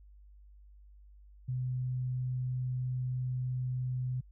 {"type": "tone", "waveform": "sine", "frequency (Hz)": 126.9, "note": "B2", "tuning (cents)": 47, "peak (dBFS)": -31, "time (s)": [1.48, 4.21], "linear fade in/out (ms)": 10, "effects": ["added 50 Hz sine -53 dBFS peak until 4.31 s"]}